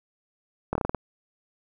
slowing click train, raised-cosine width 1 ms, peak -12 dBFS, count 7, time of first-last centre 0.73-0.947 s, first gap 23 ms, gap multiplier 1.18, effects 9-bit

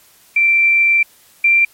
sine tone pair in turn, 2349 / 2362 Hz, D7 / D7, 0 / +9 cents, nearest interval unison, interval 9 cents, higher second, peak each -9 / -8 dBFS, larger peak second, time 0.36-1.03 / 1.44-1.65 s, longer first, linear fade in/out 5 ms, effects white hiss -49 dBFS RMS until 1.73 s + MP3 64 kbps

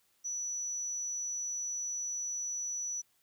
sine tone, 5920 Hz, F#8, in tune, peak -33 dBFS, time 0.24-3.02 s, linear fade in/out 20 ms, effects tanh soft clip ceiling -30 dBFS + white hiss -72 dBFS RMS until 3.22 s

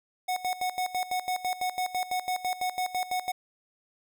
square tone with tremolo, 735 Hz, F#5, 12 cents flat, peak -27 dBFS, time 0.28-3.32 s, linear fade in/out 10 ms, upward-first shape square, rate 6 Hz, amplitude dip 80%, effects none

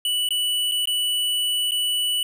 square tone with dropouts, 2960 Hz, F#7, in tune, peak -21 dBFS, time 0.05-2.23 s, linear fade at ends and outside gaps 2 ms, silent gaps 0.289-0.306 / 0.714-0.719 / 0.856-0.873 / 1.71-1.718 s, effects none

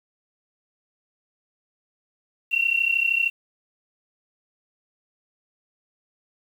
sine tone pair together, 2716 / 2749 Hz, F7 / F7, -49 / -28 cents, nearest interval unison, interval 21 cents, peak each -22 dBFS, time 2.51-3.3 s, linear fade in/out 20 ms, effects 8-bit

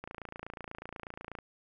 click train, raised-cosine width 0.5 ms, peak -26 dBFS, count 39, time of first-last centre 0.04-1.388 s, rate 28.2 Hz, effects none

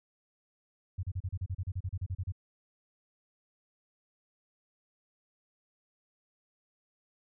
sine tone bursts, 92.5 Hz, F#2, in tune, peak -31 dBFS, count 16, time 0.98-2.322 s, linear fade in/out 10 ms, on 52 ms, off 34 ms, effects none

